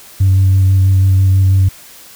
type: tone with vibrato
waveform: sine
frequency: 95.4 Hz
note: G2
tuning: 47 cents flat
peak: -5 dBFS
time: 0.2-1.69 s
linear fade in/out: 10 ms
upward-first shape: square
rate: 6.1 Hz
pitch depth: 14 cents each way
effects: tanh soft clip ceiling -4 dBFS + white hiss -38 dBFS RMS until 2.15 s